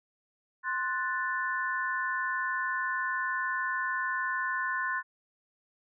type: chord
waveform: sine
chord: F# diminished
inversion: second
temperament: equal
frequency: 1046.5 / 1480 / 1760 Hz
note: C6 / F#6 / A6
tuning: 0 / 0 / 0 cents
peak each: -33 dBFS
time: 0.63-5.03 s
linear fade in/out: 50 ms
effects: none